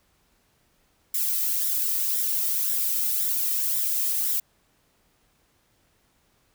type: noise with flanger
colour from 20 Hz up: violet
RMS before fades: -25 dBFS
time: 1.14-4.4 s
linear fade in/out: 5 ms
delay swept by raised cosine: 0.54 to 1.64 ms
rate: 1.9 Hz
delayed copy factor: +0.5
effects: pink hiss -66 dBFS RMS until 6.54 s